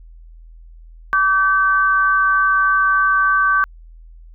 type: tone pair together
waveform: sine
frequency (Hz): 1155 / 1541.7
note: D6 / G6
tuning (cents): -29 / -29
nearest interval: perfect fourth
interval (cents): 500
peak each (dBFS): -15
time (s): 1.13-3.64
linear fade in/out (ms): 0
effects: added 41 Hz sine -38 dBFS peak until 4.34 s